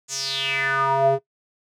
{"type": "tone with band-pass filter sweep", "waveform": "square", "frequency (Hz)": 136.1, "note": "C#3", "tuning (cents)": -31, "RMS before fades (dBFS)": -22, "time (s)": [0.08, 1.19], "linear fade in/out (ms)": 50, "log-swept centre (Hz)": [7100, 500], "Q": 5.6, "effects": ["noise-tail reverb RT60 0.1 s tail -18 dB re dry"]}